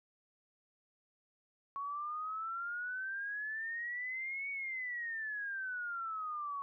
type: exponential two-way sweep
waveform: sine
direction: up then down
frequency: 1108.7 to 2245 to 1108.7 Hz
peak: -37 dBFS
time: 1.76-6.62 s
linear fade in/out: 0 ms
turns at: 4.5 s
effects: none